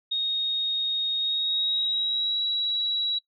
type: tone with pitch glide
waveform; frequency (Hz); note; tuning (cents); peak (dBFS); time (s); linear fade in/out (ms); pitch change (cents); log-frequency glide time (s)
sine; 3729 to 3894; A#7 to B7; 0 to -25; -23; 0.11-3.19; 10; +75; 1.17-2.42
effects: noise-tail reverb RT60 0.1 s tail -20 dB re dry